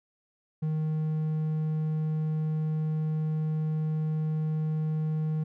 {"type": "tone", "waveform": "triangle", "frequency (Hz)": 155.8, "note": "D#3", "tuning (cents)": 3, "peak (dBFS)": -24, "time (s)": [0.62, 5.44], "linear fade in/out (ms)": 10, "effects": []}